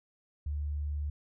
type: tone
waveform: sine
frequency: 73.42 Hz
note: D2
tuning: in tune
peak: -31 dBFS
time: 0.46-1.1 s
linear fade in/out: 5 ms
effects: none